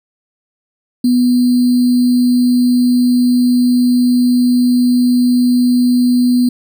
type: tone with sample-and-hold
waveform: sine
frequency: 246.9 Hz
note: B3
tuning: in tune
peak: -8 dBFS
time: 1.04-6.49 s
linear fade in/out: 5 ms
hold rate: 4410 Hz
effects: none